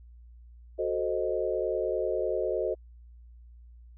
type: chord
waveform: sine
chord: F# diminished seventh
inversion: none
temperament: equal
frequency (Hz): 370 / 440 / 523.3 / 622.3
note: F#4 / A4 / C5 / Eb5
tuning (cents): 0 / 0 / 0 / 0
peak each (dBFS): -32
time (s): 0.78-2.75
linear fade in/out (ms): 20
effects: added 59 Hz sine -48 dBFS peak until 3.97 s